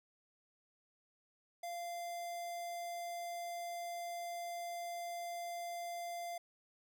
square tone with notch filter, 692 Hz, F5, 16 cents flat, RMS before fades -43 dBFS, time 1.63-6.38 s, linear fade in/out 5 ms, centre 2800 Hz, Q 1.7, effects none

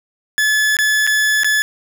40% pulse tone with dropouts, 1720 Hz, A6, 40 cents flat, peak -12 dBFS, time 0.38-1.62 s, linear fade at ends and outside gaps 0 ms, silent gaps 0.768-0.788 / 1.067-1.074 / 1.434-1.445 s, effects none

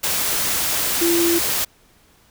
sine tone in noise, 339.9 Hz, F4, 47 cents flat, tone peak -16 dBFS, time 1.01-1.39 s, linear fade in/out 10 ms, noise white, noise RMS -21 dBFS, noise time 0.03-1.65 s, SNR +2 dB, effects pink hiss -55 dBFS RMS until 2.3 s

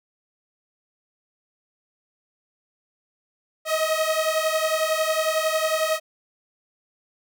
sawtooth beating tone pair, 627 / 638 Hz, D#5 / D#5, +13 / +43 cents, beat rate 11 Hz, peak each -20 / -20 dBFS, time 3.65-6 s, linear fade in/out 50 ms, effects none

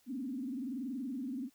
sine tone with frequency modulation, 258.5 Hz, C4, 21 cents flat, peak -36 dBFS, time 0.06-1.5 s, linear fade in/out 50 ms, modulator 21.1 Hz, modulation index 1.3, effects white hiss -70 dBFS RMS until 1.54 s

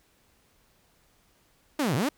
sawtooth linear two-way sweep, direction down then up, 319.3 to 110 to 319.3 Hz, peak -20 dBFS, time 1.79-2.09 s, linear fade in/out 5 ms, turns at 1.95 s, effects pink hiss -65 dBFS RMS until 2.17 s

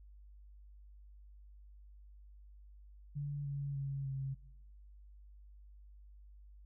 sine tone with pitch steps, 143.8 / 140.84 / 137.94 / 135.1 Hz, D3 / C#3 / C#3 / C#3, -36 / +28 / -8 / -44 cents, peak -36 dBFS, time 3.15-4.35 s, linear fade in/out 20 ms, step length 300 ms, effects noise-tail reverb RT60 0.9 s tail -21 dB re dry + added 50 Hz sine -54 dBFS peak until 6.65 s

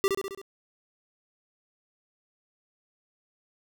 square tone with echo, 392 Hz, G4, in tune, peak -21 dBFS, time 0.04-0.08 s, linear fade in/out 0 ms, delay 67 ms, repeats 5, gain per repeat -4 dB, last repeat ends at 0.415 s, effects none

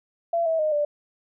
sine tone with pitch steps, 677 / 649 / 616 / 589 Hz, E5 / E5 / D#5 / D5, +46 / -27 / -17 / +5 cents, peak -20 dBFS, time 0.33-0.85 s, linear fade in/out 5 ms, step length 130 ms, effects none

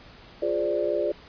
sine chord, D half-diminished seventh, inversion first, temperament equal, 349.2 / 415.3 / 523.3 / 587.3 Hz, F4 / Ab4 / C5 / D5, 0 / 0 / 0 / 0 cents, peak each -29 / -29 / -31 / -26 dBFS, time 0.42-1.12 s, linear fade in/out 5 ms, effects pink hiss -49 dBFS RMS until 1.28 s + resampled to 11025 Hz

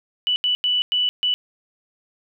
sine tone bursts at uneven times, 2967 Hz, F#7, 4 cents sharp, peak -17 dBFS, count 5, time 0.27-0.36 / 0.44-0.55 / 0.64-0.82 / 0.92-1.09 / 1.23-1.34 s, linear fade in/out 0 ms, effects none

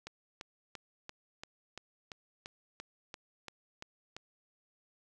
click train, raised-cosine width 0.2 ms, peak -26 dBFS, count 13, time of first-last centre 0.07-4.166 s, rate 2.93 Hz, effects none

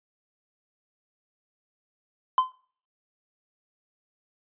triangle tone with exponential decay, 1029 Hz, C6, 29 cents flat, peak -12 dBFS, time 2.38-2.52 s, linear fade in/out 1 ms, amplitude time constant 30 ms, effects noise-tail reverb RT60 0.5 s tail -23 dB re dry + resampled to 8000 Hz

